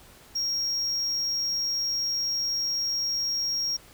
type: tone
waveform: triangle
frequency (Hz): 5588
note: F8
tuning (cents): 0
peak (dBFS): -24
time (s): 0.35-3.77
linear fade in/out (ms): 10
effects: pink hiss -52 dBFS RMS until 3.93 s